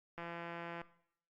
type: click train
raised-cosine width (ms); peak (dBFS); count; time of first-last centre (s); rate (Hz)
0.5; -30; 109; 0.18-0.815; 170
effects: noise-tail reverb RT60 0.7 s tail -18 dB re dry + Opus 48 kbps